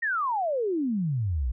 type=exponential sweep; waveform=sine; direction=down; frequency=1900 to 55 Hz; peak=-24 dBFS; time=0.02-1.52 s; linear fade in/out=10 ms; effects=none